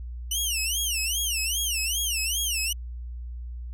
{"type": "tone with vibrato", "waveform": "15% pulse", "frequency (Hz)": 2907, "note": "F#7", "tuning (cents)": -31, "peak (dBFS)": -18, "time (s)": [0.31, 2.73], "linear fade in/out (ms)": 5, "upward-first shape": "sine", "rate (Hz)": 2.5, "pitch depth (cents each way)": 220, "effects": ["added 60 Hz sine -33 dBFS peak until 3.73 s"]}